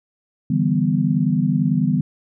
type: chord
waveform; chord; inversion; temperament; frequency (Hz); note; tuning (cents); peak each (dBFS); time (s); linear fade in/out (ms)
sine; E minor seventh; third; equal; 146.83 / 164.81 / 196 / 246.9; D3 / E3 / G3 / B3; 0 / 0 / 0 / 0; -21; 0.5-2.01; 5
effects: none